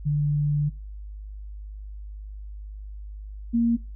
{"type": "tone pair in turn", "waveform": "sine", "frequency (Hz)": [146.83, 233.1], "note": ["D3", "A#3"], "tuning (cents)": [0, 0], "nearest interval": "minor sixth", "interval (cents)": 800, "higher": "second", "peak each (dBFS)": [-20, -18], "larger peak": "second", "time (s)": [[0.05, 0.7], [3.53, 3.77]], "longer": "first", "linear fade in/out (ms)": 20, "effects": ["noise-tail reverb RT60 0.3 s tail -23 dB re dry", "added 51 Hz sine -35 dBFS peak until 3.95 s"]}